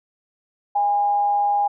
sine tone with amplitude modulation, 816 Hz, G#5, 31 cents flat, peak -15 dBFS, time 0.75-1.68 s, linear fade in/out 10 ms, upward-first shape sine, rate 188 Hz, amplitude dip 30%, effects none

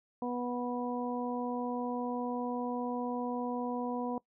harmonic tone, 245.1 Hz, B3, 13 cents flat, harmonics 1 / 2 / 3 / 4, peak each -35 / -38 / -40 / -41 dBFS, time 0.22-4.18 s, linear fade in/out 2 ms, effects noise-tail reverb RT60 0.1 s tail -21 dB re dry

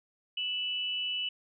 sine tone pair together, 2637 / 2960 Hz, E7 / F#7, 0 / 0 cents, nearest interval major second, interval 200 cents, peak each -38 / -31 dBFS, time 0.37-1.29 s, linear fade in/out 5 ms, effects none

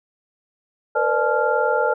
sine tone cluster, 466.2 / 507 / 596 / 862 / 1390 Hz, A#4 / B4 / D5 / A5 / F6, 0 / +45 / +25 / -36 / -9 cents, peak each -23 dBFS, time 0.95-1.94 s, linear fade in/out 10 ms, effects none

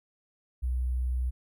sine tone with sample-and-hold, 62.5 Hz, B1, 21 cents sharp, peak -26 dBFS, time 0.62-1.31 s, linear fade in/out 20 ms, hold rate 11025 Hz, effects none

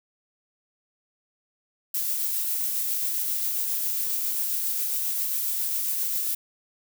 violet noise with tremolo, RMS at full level -26 dBFS, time 1.94-6.35 s, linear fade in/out 5 ms, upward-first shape triangle, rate 7.4 Hz, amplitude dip 25%, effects none

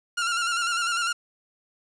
sawtooth tone with vibrato, 1389 Hz, F6, 10 cents flat, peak -20 dBFS, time 0.17-1.13 s, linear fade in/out 10 ms, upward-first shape square, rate 10 Hz, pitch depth 42 cents each way, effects resampled to 22050 Hz + 8-bit

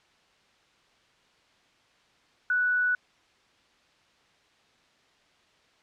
sine tone, 1479 Hz, F#6, 1 cent flat, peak -22 dBFS, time 2.5-2.95 s, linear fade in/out 2 ms, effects white hiss -63 dBFS RMS until 5.82 s + low-pass 4000 Hz 12 dB/octave

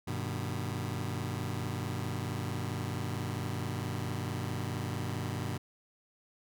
sawtooth chord, G augmented, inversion none, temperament just, 98 / 122.5 / 153.12 Hz, G2 / B2 / D#3, 0 / -14 / -27 cents, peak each -33 / -33 / -36 dBFS, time 0.07-5.58 s, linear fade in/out 10 ms, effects none

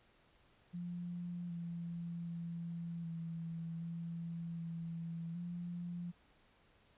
sine tone with pitch steps, 174.8 / 170.2 / 169.1 / 165.6 / 168 / 166.5 / 174 Hz, F3 / F3 / E3 / E3 / E3 / E3 / F3, +2 / -44 / +44 / +8 / +33 / +18 / -6 cents, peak -40 dBFS, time 0.73-6.12 s, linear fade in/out 20 ms, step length 770 ms, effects pink hiss -69 dBFS RMS until 6.97 s + resampled to 8000 Hz

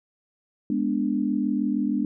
sine chord, G# diminished, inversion none, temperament equal, 207.7 / 246.9 / 293.7 Hz, G#3 / B3 / D4, 0 / 0 / 0 cents, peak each -26 dBFS, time 0.7-2.05 s, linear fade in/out 2 ms, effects none

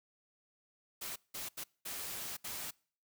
white noise bursts at uneven times, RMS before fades -42 dBFS, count 5, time 1.01-1.16 / 1.34-1.49 / 1.57-1.64 / 1.85-2.37 / 2.44-2.71 s, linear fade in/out 10 ms, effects noise-tail reverb RT60 0.5 s tail -26 dB re dry

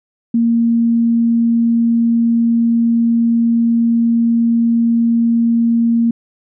sine tone, 232.1 Hz, A#3, 7 cents flat, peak -10 dBFS, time 0.34-6.11 s, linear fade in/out 5 ms, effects none

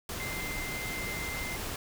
sine tone in noise, 2084 Hz, C7, 7 cents flat, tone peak -37 dBFS, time 0.2-1.56 s, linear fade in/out 2 ms, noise pink, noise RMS -37 dBFS, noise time 0.09-1.76 s, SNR -3 dB, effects none

